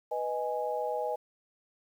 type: chord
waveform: sine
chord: G# minor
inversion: first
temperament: equal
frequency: 493.9 / 622.3 / 830.6 Hz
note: B4 / D#5 / G#5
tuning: 0 / 0 / 0 cents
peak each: -34 dBFS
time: 0.11-1.16 s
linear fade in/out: 10 ms
effects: 10-bit